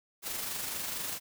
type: noise with amplitude modulation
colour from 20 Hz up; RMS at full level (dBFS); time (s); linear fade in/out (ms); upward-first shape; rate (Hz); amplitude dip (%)
white; -35; 0.22-1.2; 50; sine; 24.4; 35
effects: none